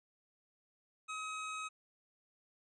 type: tone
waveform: 25% pulse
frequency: 1271 Hz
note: D#6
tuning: 36 cents sharp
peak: -36 dBFS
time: 1.08-1.69 s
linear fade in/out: 20 ms
effects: resampled to 22050 Hz